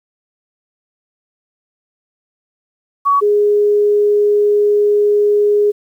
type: tone pair in turn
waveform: sine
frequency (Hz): 1127 / 414.2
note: C#6 / G#4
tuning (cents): +28 / -5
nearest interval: octave + perfect fourth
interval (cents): 1733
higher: first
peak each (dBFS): -9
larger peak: neither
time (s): 3.05-3.21 / 3.21-5.72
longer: second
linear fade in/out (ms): 20
effects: 8-bit